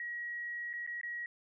sine tone with dropouts, 1906 Hz, A#6, 38 cents sharp, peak -37 dBFS, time 0-1.26 s, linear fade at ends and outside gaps 2 ms, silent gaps 0.731-0.736 / 0.865-0.874 / 1.013-1.032 s, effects none

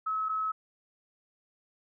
sine tone pair in turn, 1289 / 1289 Hz, E6 / E6, -39 / -39 cents, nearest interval unison, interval 0 cents, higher neither, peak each -28 dBFS, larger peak neither, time 0.06-0.29 / 0.29-0.52 s, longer neither, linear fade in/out 10 ms, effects none

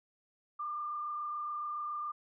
sine tone with frequency modulation, 1195 Hz, D6, 30 cents sharp, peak -35 dBFS, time 0.59-2.12 s, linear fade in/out 10 ms, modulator 27.1 Hz, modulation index 0.64, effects none

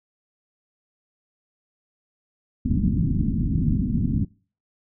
white low-pass noise, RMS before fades -22 dBFS, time 2.65-4.25 s, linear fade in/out 5 ms, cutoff 260 Hz, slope 48 dB/octave, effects noise-tail reverb RT60 0.4 s tail -24 dB re dry

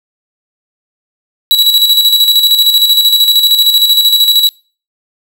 45% pulse tone with tremolo, 3909 Hz, B7, 19 cents flat, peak -4 dBFS, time 1.51-4.49 s, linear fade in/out 0 ms, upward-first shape square, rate 13 Hz, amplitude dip 50%, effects noise-tail reverb RT60 0.4 s tail -25 dB re dry

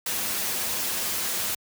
white noise with comb filter, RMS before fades -28 dBFS, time 0.06-1.55 s, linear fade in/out 5 ms, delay 7 ms, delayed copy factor -0.5, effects high-pass 80 Hz 12 dB/octave

